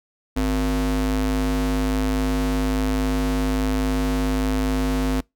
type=ring-modulated tone; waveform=square; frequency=104.2 Hz; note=G#2; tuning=6 cents sharp; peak=-17 dBFS; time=0.36-5.21 s; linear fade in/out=10 ms; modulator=156 Hz; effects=noise-tail reverb RT60 0.2 s tail -26 dB re dry